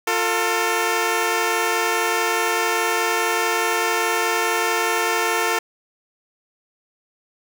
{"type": "tone pair together", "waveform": "10% pulse", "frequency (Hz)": [352.8, 448.8], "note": ["F4", "A4"], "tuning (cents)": [18, 34], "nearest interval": "major third", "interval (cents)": 416, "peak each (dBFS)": [-15, -12], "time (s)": [0.07, 5.59], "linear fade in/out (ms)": 5, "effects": []}